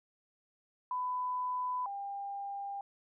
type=tone pair in turn; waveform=sine; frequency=1000 / 798.8 Hz; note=B5 / G5; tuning=+21 / +32 cents; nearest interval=major third; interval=389 cents; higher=first; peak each=-32 / -37 dBFS; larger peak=first; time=0.91-1.86 / 1.86-2.81 s; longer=neither; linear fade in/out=2 ms; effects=none